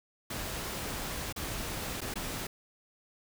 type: noise with dropouts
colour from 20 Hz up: pink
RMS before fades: -37 dBFS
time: 0.3-2.47 s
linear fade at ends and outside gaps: 5 ms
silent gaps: 1.326-1.361 / 2.007-2.015 / 2.14-2.156 s
effects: none